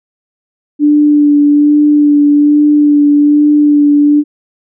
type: tone with vibrato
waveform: sine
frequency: 293.7 Hz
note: D4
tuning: in tune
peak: -4 dBFS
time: 0.79-4.24 s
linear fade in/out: 50 ms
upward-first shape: sine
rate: 1.2 Hz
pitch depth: 17 cents each way
effects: none